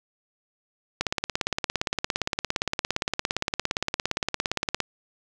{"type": "click train", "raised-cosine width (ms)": 0.2, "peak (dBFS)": -7, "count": 67, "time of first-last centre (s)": [1.01, 4.803], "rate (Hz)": 17.4, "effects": []}